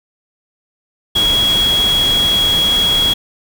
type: tone in noise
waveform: sine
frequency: 3322 Hz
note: G#7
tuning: in tune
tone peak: -11 dBFS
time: 1.15-3.14 s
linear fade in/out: 10 ms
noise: pink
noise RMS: -22 dBFS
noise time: 1.15-3.14 s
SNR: +8 dB
effects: none